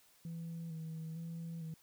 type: tone with vibrato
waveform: sine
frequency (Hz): 163.4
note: E3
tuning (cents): -15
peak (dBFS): -39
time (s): 0.25-1.74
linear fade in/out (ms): 2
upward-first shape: square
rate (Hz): 1.1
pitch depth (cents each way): 30
effects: tanh soft clip ceiling -39 dBFS + white hiss -67 dBFS RMS until 1.82 s